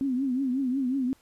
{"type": "tone with vibrato", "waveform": "sine", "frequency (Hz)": 261.6, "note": "C4", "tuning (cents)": 0, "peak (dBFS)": -24, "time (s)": [0.01, 1.13], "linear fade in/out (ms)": 0, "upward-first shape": "triangle", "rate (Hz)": 5.5, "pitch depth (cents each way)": 130, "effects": ["pink hiss -62 dBFS RMS until 1.21 s", "resampled to 32000 Hz"]}